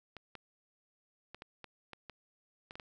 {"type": "clicks", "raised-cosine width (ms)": 0.3, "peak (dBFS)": -30, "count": 10, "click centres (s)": [0.167, 0.353, 1.346, 1.421, 1.643, 1.933, 2.097, 2.709, 2.755, 2.798], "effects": []}